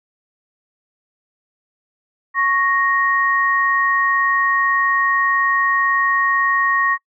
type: tone pair together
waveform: sine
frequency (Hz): 1105 / 1869.1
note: C#6 / A#6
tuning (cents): -6 / +4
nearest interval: major sixth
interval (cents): 910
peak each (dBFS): -17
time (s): 2.34-6.98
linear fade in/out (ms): 50
effects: noise-tail reverb RT60 0.1 s tail -25 dB re dry